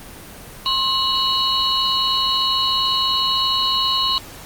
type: tone cluster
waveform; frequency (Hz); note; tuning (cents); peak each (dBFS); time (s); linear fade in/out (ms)
sine; 1061 / 2942 / 3905 / 4277; C6 / F#7 / B7 / C8; +24 / -11 / -20 / +37; -22; 0.66-4.18; 0
effects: pink hiss -38 dBFS RMS until 4.45 s + Opus 24 kbps